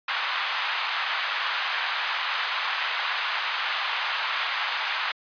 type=band-pass noise; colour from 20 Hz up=pink; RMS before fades=-28 dBFS; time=0.08-5.12 s; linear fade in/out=5 ms; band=950 to 3800 Hz; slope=24 dB/octave; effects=resampled to 11025 Hz